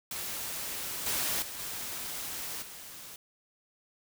white noise with level steps, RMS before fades -37 / -31 / -41 / -38 / -46 dBFS, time 0.11-3.16 s, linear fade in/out 2 ms, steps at 1.06 / 1.42 / 1.59 / 2.62 s, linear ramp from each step 5 ms, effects none

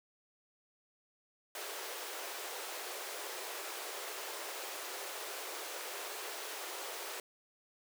pink high-pass noise, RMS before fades -43 dBFS, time 1.55-7.2 s, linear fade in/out 2 ms, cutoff 370 Hz, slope 48 dB/octave, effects none

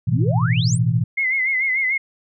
sine chord, A suspended second, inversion none, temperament equal, 110 / 123.47 / 164.81 Hz, A2 / B2 / E3, 0 / 0 / 0 cents, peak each -21 / -18 / -21 dBFS, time 0.07-1.04 s, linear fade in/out 10 ms
sine exponential sweep, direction up, 151.2 to 9956 Hz, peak -24 dBFS, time 0.08-0.79 s, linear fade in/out 50 ms
sine tone with vibrato, 2093 Hz, C7, in tune, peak -17 dBFS, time 1.17-1.98 s, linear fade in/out 10 ms, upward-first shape sine, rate 6.8 Hz, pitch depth 73 cents each way
effects none

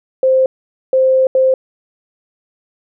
sine tone bursts at uneven times, 523 Hz, C5, 1 cent flat, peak -8 dBFS, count 3, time 0.23-0.46 / 0.93-1.27 / 1.35-1.54 s, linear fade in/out 2 ms, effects none

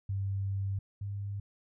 sine tone pair in turn, 98 / 100.41 Hz, G2 / G2, 0 / +42 cents, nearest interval unison, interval 42 cents, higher second, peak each -30 / -34 dBFS, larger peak first, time 0.09-0.79 / 1.01-1.4 s, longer first, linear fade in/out 5 ms, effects none

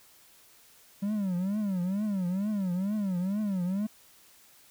triangle tone with vibrato, 194.3 Hz, G3, 15 cents flat, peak -25 dBFS, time 1.02-3.87 s, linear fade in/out 10 ms, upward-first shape triangle, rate 2.2 Hz, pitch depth 200 cents each way, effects white hiss -58 dBFS RMS until 4.7 s

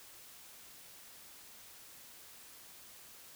silence, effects white hiss -55 dBFS RMS until 3.35 s

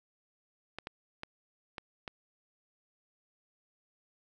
clicks, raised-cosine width 0.3 ms, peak -23 dBFS, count 5, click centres 0.786 / 0.871 / 1.234 / 1.782 / 2.078 s, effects none

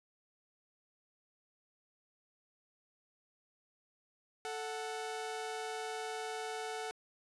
sawtooth tone pair together, 440 / 740 Hz, A4 / F#5, 0 / 0 cents, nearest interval major sixth, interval 900 cents, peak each -37 / -38 dBFS, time 4.45-6.91 s, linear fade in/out 0 ms, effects resampled to 24000 Hz

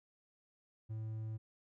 triangle tone, 110 Hz, A2, in tune, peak -37 dBFS, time 0.89-1.38 s, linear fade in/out 20 ms, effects none

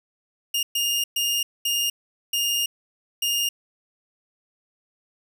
sawtooth tone bursts at uneven times, 2831 Hz, F7, 23 cents sharp, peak -18 dBFS, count 6, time 0.54-0.63 / 0.75-1.04 / 1.16-1.43 / 1.65-1.9 / 2.33-2.66 / 3.22-3.49 s, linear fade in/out 5 ms, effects none

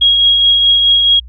sine tone with tremolo, 3292 Hz, G#7, 16 cents flat, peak -5 dBFS, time 0.01-1.2 s, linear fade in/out 10 ms, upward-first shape triangle, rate 4.7 Hz, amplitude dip 35%, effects added 61 Hz sine -30 dBFS peak until 1.28 s

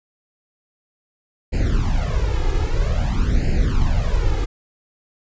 brown noise with flanger, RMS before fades -18 dBFS, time 1.52-4.46 s, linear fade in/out 20 ms, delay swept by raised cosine 0.42 to 2.42 ms, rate 0.51 Hz, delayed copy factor +0.95, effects resampled to 16000 Hz

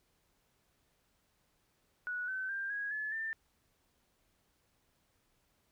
sine tone with pitch steps, 1469 / 1527.8 / 1589.1 / 1652.7 / 1718.9 / 1787.8 Hz, F#6 / G6 / G6 / G#6 / A6 / A6, -13 / -45 / +23 / -9 / -41 / +27 cents, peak -35 dBFS, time 2.07-3.33 s, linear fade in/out 0 ms, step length 210 ms, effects pink hiss -75 dBFS RMS until 5.71 s

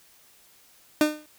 30% pulse tone with exponential decay, 303.3 Hz, D#4, 44 cents flat, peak -12 dBFS, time 1.01-1.26 s, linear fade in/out 1 ms, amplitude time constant 53 ms, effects white hiss -57 dBFS RMS until 1.38 s

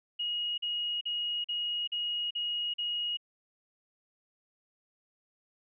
sine tone bursts, 2885 Hz, F#7, 44 cents flat, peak -30 dBFS, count 7, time 0.19-3.172 s, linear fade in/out 10 ms, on 390 ms, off 42 ms, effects none

